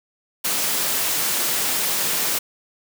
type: high-pass noise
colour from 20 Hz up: white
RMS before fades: -22 dBFS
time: 0.44-2.39 s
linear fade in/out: 10 ms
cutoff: 140 Hz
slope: 12 dB/octave
effects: none